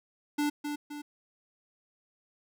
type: tone with echo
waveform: square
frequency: 293.7 Hz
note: D4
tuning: in tune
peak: -27 dBFS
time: 0.38-0.5 s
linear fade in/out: 10 ms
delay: 260 ms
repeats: 2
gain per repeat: -6 dB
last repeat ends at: 1.02 s
effects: none